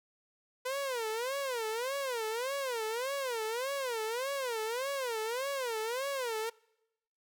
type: tone with vibrato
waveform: sawtooth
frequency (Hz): 493.9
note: B4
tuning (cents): 0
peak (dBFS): -29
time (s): 0.65-6.5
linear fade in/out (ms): 10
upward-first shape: sine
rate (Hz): 1.7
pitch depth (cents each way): 220
effects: noise-tail reverb RT60 0.9 s tail -25 dB re dry